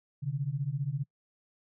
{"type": "beating tone pair", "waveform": "sine", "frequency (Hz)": [131.6, 146.6], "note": ["C3", "D3"], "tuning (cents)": [10, -3], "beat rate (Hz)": 15, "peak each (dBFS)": [-33, -32], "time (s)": [0.22, 1.04], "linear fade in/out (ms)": 20, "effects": ["noise-tail reverb RT60 0.1 s tail -25 dB re dry"]}